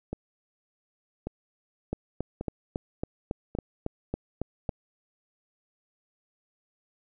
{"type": "two click trains", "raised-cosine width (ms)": 2, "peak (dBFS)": [-16, -19], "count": [11, 5], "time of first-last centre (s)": [[1.93, 4.692], [0.13, 4.691]], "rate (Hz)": [3.62, 0.877], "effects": []}